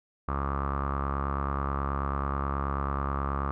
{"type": "tone with low-pass filter", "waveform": "sawtooth", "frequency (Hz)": 69.3, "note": "C#2", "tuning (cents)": 0, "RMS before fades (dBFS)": -30, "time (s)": [0.28, 3.51], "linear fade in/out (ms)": 0, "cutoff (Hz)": 1200, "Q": 8.5, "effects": []}